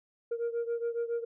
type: beating tone pair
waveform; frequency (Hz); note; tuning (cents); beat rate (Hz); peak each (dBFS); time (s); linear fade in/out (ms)
sine; 466.2 / 473.4; A#4 / A#4; 0 / +27; 7.2; -30 / -33; 0.31-1.25; 10
effects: tanh soft clip ceiling -27 dBFS